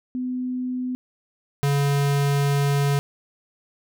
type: tone pair in turn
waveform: sine / square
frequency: 252.3 / 141.6 Hz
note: B3 / C#3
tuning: +37 / +37 cents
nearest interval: minor seventh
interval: 1000 cents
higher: first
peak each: -24 / -19 dBFS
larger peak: second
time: 0.15-0.95 / 1.63-2.99 s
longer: second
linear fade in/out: 0 ms
effects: none